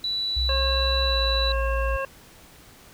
sine tone, 3951 Hz, B7, in tune, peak -24 dBFS, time 0.04-1.52 s, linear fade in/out 2 ms
sine tone with pitch glide, 62.6 to 57.07 Hz, B1 to A#1, +24 to -36 cents, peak -23 dBFS, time 0.36-1.97 s, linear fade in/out 10 ms, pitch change -160 cents, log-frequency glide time 1.05-1.17 s
harmonic tone, 540 Hz, C#5, 45 cents flat, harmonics 1 / 2 / 3 / 5, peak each -28 / -31 / -33 / -35 dBFS, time 0.49-2.05 s, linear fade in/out 2 ms
effects pink hiss -50 dBFS RMS until 2.93 s

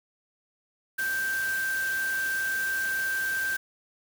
sine tone in noise, 1568 Hz, G6, in tune, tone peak -26 dBFS, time 0.98-3.57 s, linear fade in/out 10 ms, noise white, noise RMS -38 dBFS, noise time 0.98-3.57 s, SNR +9 dB, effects none

